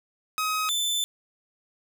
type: tone pair in turn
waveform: sawtooth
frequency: 1265 / 3527 Hz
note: D#6 / A7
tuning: +28 / +3 cents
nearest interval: octave + tritone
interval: 1775 cents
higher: second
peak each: -21 / -21 dBFS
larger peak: neither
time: 0.38-0.69 / 0.69-1.04 s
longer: second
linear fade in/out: 0 ms
effects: none